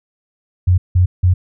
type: tone bursts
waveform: sine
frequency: 90.6 Hz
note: F#2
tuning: 36 cents flat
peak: -8 dBFS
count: 3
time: 0.67-1.34 s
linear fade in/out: 10 ms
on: 110 ms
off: 170 ms
effects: none